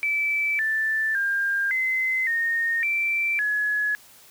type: tone with pitch steps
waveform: sine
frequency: 2316 / 1764 / 1602 / 2053 / 1844 / 2341 / 1692 Hz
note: D7 / A6 / G6 / C7 / A#6 / D7 / G#6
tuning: -25 / +4 / +37 / -33 / -19 / -6 / +32 cents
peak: -21 dBFS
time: 0.03-3.95 s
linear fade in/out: 0 ms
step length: 560 ms
effects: white hiss -51 dBFS RMS until 4.3 s